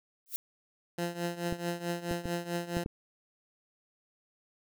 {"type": "noise with exponential growth", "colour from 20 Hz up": "violet", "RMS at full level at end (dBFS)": -30, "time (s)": [0.26, 0.36], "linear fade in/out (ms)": 0, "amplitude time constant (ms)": 20}
{"type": "tone with tremolo", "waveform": "15% pulse", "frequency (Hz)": 172.7, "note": "F3", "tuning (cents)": -19, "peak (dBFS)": -23, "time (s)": [0.98, 2.84], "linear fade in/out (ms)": 5, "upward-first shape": "triangle", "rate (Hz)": 4.6, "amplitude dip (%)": 85}
{"type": "clicks", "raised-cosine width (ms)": 3, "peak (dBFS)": -22, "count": 5, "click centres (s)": [1.525, 2.112, 2.256, 2.769, 2.861]}
{"effects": []}